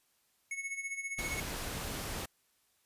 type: tone with tremolo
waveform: square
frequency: 2200 Hz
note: C#7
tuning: 14 cents flat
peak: -35 dBFS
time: 0.51-1.4 s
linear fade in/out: 2 ms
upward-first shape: sine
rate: 15 Hz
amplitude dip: 70%
type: noise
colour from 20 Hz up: pink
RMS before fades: -39 dBFS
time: 1.18-2.26 s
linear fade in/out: 10 ms
effects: white hiss -73 dBFS RMS until 2.85 s + resampled to 32000 Hz